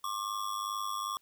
square ring-modulated tone, 1127 Hz, C#6, 28 cents sharp, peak -31 dBFS, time 0.04-1.17 s, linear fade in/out 0 ms, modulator 51.2 Hz, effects white hiss -71 dBFS RMS until 1.21 s

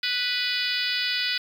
harmonic tone, 493.9 Hz, B4, in tune, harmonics 3 / 4 / 5 / 6 / 7 / 8 / 9 / 10, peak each -32 / -32 / -32 / -32 / -32 / -32 / -32 / -32 dBFS, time 0.03-1.38 s, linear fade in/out 5 ms, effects 8-bit

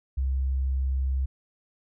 sine tone, 66.2 Hz, C2, 21 cents sharp, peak -23 dBFS, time 0.17-1.26 s, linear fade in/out 10 ms, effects none

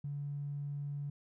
triangle tone with tanh clipping, 143.4 Hz, D3, 41 cents flat, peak -36 dBFS, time 0.04-1.1 s, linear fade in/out 5 ms, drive 2 dB, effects none

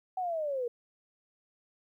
sine linear sweep, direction down, 759 to 466.2 Hz, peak -30 dBFS, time 0.17-0.68 s, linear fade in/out 5 ms, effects 12-bit

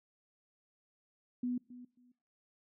sine tone with echo, 246.9 Hz, B3, in tune, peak -32 dBFS, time 1.43-1.58 s, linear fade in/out 5 ms, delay 270 ms, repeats 2, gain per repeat -15 dB, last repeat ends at 2.12 s, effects noise-tail reverb RT60 0.9 s tail -26 dB re dry

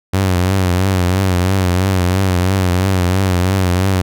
sawtooth tone with vibrato, 92.7 Hz, F#2, 4 cents sharp, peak -8 dBFS, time 0.13-4.02 s, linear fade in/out 10 ms, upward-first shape triangle, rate 3 Hz, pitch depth 96 cents each way, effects none

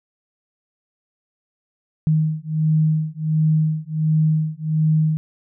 sine beating tone pair, 155.56 / 156.96 Hz, D#3 / D#3, 0 / +15 cents, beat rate 1.4 Hz, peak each -19 dBFS, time 2.07-5.17 s, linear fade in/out 0 ms, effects none

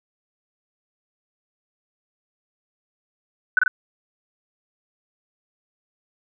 sine tone with echo, 1500 Hz, F#6, 23 cents sharp, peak -12 dBFS, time 3.57-3.59 s, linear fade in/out 2 ms, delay 45 ms, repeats 2, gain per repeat -2 dB, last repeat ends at 3.68 s, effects none

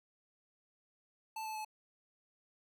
square tone with pitch steps, 880 / 870.9 / 861.9 Hz, A5 / A5 / A5, 0 / -18 / -36 cents, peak -40 dBFS, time 1.36-1.648 s, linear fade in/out 5 ms, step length 96 ms, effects 13-bit

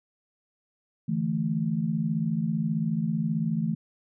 sine chord, D suspended second, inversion none, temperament just, 146.83 / 165.19 / 220.2 Hz, D3 / E3 / A3, 0 / +4 / +2 cents, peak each -33 / -27 / -28 dBFS, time 1.08-3.75 s, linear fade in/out 10 ms, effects none

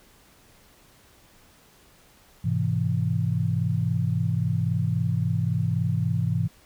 sine chord, Ab augmented, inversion none, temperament equal with one note detuned, 103.83 / 127.53 / 164.81 Hz, Ab2 / C3 / E3, 0 / -44 / 0 cents, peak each -26 dBFS, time 2.44-6.48 s, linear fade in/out 10 ms, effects pink hiss -56 dBFS RMS until 6.65 s

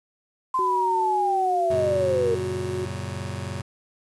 sine linear sweep, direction down, 1042 to 453.2 Hz, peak -20 dBFS, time 0.54-2.35 s, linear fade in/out 5 ms
sine tone with pitch glide, 372.4 to 367.3 Hz, F#4 to F#4, +11 to -13 cents, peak -27 dBFS, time 0.59-2.85 s, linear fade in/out 0 ms, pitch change -24 cents, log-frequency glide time 2.01-2.65 s
sawtooth chord, F# major, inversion none, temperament just, 92.5 / 115.62 / 138.75 Hz, F#2 / A#2 / C#3, 0 / -14 / +2 cents, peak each -28 / -30 / -31 dBFS, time 1.7-3.62 s, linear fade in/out 10 ms
effects resampled to 24000 Hz + 8-bit

